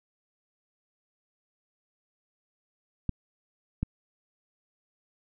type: clicks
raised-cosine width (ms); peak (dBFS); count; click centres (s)
5; -15; 2; 3.093 / 3.83
effects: none